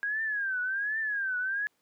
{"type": "tone with vibrato", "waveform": "sine", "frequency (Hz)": 1622, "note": "G#6", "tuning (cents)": -41, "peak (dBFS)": -28, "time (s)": [0.03, 1.67], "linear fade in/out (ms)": 0, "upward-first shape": "triangle", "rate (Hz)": 1.3, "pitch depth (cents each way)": 180, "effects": ["pink hiss -73 dBFS RMS until 1.81 s", "high-pass 200 Hz 12 dB/octave"]}